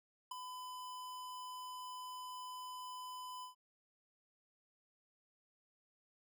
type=tone with ADSR envelope; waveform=square; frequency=1006 Hz; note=B5; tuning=32 cents sharp; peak=-39 dBFS; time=0.31-3.55 s; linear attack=7 ms; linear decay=8 ms; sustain=-7 dB; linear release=120 ms; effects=none